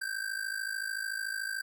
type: ring-modulated tone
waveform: square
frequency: 1568 Hz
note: G6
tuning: in tune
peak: -31 dBFS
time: 0.01-1.62 s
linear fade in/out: 10 ms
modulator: 26.8 Hz
effects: none